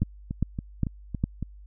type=two click trains; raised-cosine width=5 ms; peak=-18 / -11 dBFS; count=6 / 4; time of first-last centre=0.03-1.427 / 0.02-1.24 s; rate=3.58 / 2.46 Hz; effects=added 50 Hz sine -44 dBFS peak until 1.66 s